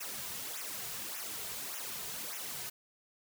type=noise with flanger; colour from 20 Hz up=white; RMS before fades=-41 dBFS; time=0-2.7 s; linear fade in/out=10 ms; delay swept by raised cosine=0.22 to 3.72 ms; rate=1.7 Hz; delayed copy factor=-0.85; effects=none